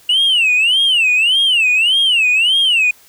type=tone with vibrato; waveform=sine; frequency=2829 Hz; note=F7; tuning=22 cents sharp; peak=-8 dBFS; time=0.09-2.91 s; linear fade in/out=5 ms; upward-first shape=sine; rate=1.7 Hz; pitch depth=240 cents each way; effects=tanh soft clip ceiling -8 dBFS + white hiss -47 dBFS RMS until 3.08 s